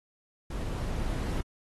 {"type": "noise with level ramp", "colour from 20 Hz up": "brown", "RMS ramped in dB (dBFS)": [-34, -30], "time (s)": [0.5, 1.41], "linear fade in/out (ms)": 5, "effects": ["AAC 32 kbps"]}